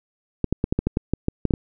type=clicks; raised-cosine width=3 ms; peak=-7 dBFS; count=12; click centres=0.443 / 0.526 / 0.641 / 0.725 / 0.79 / 0.87 / 0.971 / 1.136 / 1.284 / 1.453 / 1.508 / 1.538 s; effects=none